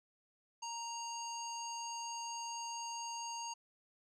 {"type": "tone with low-pass filter", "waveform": "square", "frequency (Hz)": 932.3, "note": "A#5", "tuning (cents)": 0, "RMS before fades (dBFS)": -43, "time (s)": [0.62, 3.54], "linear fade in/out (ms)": 10, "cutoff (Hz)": 6100, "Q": 7.1, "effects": []}